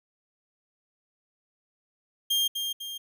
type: tone with echo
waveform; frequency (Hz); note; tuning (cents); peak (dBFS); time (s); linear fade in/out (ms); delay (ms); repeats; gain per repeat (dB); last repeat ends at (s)
40% pulse; 3205; G7; +38; -22; 2.3-2.48; 10; 250; 2; -6; 2.98
effects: none